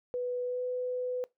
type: tone with pitch glide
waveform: sine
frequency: 494.1 to 500.1 Hz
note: B4 to B4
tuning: +1 to +22 cents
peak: -30 dBFS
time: 0.14-1.24 s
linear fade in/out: 0 ms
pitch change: +21 cents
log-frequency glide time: 0.44-0.63 s
effects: noise-tail reverb RT60 0.2 s tail -22 dB re dry